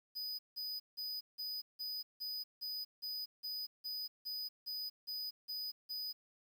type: tone bursts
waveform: square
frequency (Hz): 4978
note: D#8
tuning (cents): 0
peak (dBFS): -40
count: 15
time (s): 0.15-6.13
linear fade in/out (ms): 20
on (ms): 240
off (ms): 170
effects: 11-bit